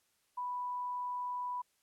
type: tone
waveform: sine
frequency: 987.8 Hz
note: B5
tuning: in tune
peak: -35 dBFS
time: 0.37-1.62 s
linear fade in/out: 10 ms
effects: white hiss -75 dBFS RMS until 1.82 s + low-pass 12000 Hz 12 dB/octave